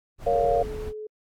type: noise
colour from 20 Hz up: brown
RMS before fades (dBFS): -35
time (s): 0.18-0.93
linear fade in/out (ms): 50
type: chord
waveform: sine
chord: Bb minor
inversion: none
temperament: just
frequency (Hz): 466.2 / 559.4 / 699.2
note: Bb4 / Db5 / F5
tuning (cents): 0 / +16 / +2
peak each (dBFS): -24 / -24 / -23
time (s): 0.26-0.63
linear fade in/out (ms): 10
type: tone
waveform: sine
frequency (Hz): 428.4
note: A4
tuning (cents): -46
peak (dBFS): -33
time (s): 0.34-1.07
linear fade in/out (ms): 5
effects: AAC 64 kbps